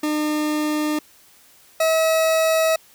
40% pulse tone pair in turn, 302.9 / 643.2 Hz, D#4 / E5, -46 / -43 cents, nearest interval octave + minor second, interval 1303 cents, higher second, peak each -19 / -15 dBFS, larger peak second, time 0.03-0.99 / 1.8-2.76 s, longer neither, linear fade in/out 5 ms, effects white hiss -52 dBFS RMS until 2.94 s

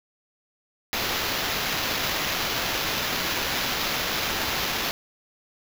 violet noise with sample-and-hold, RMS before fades -27 dBFS, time 0.93-4.91 s, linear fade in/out 0 ms, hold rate 8820 Hz, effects none

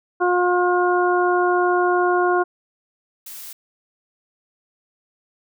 harmonic tone, 357.3 Hz, F4, 40 cents sharp, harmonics 1 / 2 / 3 / 4, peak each -18 / -21 / -23 / -24 dBFS, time 0.2-2.44 s, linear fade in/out 20 ms
blue noise, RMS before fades -36 dBFS, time 3.26-3.53 s, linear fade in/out 5 ms
effects none

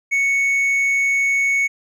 sine tone with hard clipping, 2217 Hz, C#7, in tune, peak -16 dBFS, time 0.11-1.68 s, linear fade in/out 20 ms, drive 3 dB, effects none

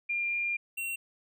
sine / square tone pair in turn, 2399 / 2734 Hz, D7 / F7, +36 / -37 cents, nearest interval major second, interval 227 cents, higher second, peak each -28 / -33 dBFS, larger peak first, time 0.09-0.57 / 0.77-0.96 s, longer first, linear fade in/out 10 ms, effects none

